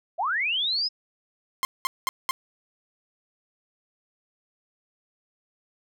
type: linear sweep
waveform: sine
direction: up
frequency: 603 to 5180 Hz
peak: -23 dBFS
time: 0.18-0.89 s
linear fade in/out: 20 ms
type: tone bursts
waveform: sawtooth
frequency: 1055 Hz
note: C6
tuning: 14 cents sharp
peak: -19 dBFS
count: 4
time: 1.63-2.31 s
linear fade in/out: 0 ms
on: 20 ms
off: 200 ms
effects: none